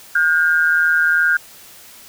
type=tone pair together; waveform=sine; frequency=1433 / 1595.7 Hz; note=F6 / G6; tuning=+44 / +30 cents; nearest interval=major second; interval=186 cents; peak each=-15 dBFS; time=0.15-1.37 s; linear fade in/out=5 ms; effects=white hiss -42 dBFS RMS until 2.08 s